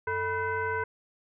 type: tone with frequency modulation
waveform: sine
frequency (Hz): 982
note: B5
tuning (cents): -10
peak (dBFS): -27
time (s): 0.07-0.84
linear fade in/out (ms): 5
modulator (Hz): 538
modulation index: 1.4
effects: none